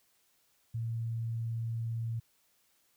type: tone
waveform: sine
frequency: 114.7 Hz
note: A#2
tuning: 28 cents flat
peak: -32 dBFS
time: 0.74-2.2 s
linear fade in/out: 10 ms
effects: white hiss -71 dBFS RMS until 2.96 s